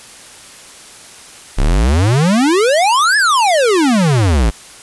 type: exponential two-way sweep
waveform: square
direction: up then down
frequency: 30.13 to 1760 to 49.43 Hz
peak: -10 dBFS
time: 1.57-4.51 s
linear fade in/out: 20 ms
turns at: 3.17 s
effects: white hiss -37 dBFS RMS until 4.82 s + resampled to 24000 Hz